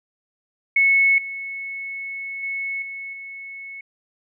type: tone with level steps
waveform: sine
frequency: 2200 Hz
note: C#7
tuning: 14 cents flat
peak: -13 / -28 / -24 / -30 / -33 dBFS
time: 0.76-3.81 s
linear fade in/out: 5 ms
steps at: 1.18 / 2.43 / 2.82 / 3.13 s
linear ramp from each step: 2 ms
effects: none